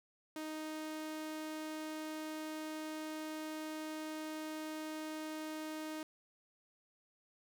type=tone; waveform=sawtooth; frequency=311.1 Hz; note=D#4; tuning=in tune; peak=-37 dBFS; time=0.36-6.03 s; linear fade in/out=2 ms; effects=none